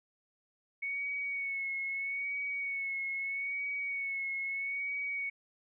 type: tone with vibrato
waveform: sine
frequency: 2217 Hz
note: C#7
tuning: in tune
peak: -33 dBFS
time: 0.82-5.3 s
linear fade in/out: 10 ms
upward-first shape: sine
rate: 0.78 Hz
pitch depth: 34 cents each way
effects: none